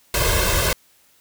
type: noise with comb filter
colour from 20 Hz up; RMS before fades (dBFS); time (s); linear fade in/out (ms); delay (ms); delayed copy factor
pink; -19; 0.14-0.73; 2; 1.9; +1
effects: white hiss -57 dBFS RMS until 1.2 s